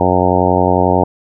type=harmonic tone; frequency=91 Hz; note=F#2; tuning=28 cents flat; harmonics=1 / 2 / 3 / 4 / 5 / 6 / 7 / 8 / 9 / 10; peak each=-19 / -19 / -19 / -19 / -19 / -19 / -19 / -19 / -19 / -19 dBFS; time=0-1.04 s; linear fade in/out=5 ms; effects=none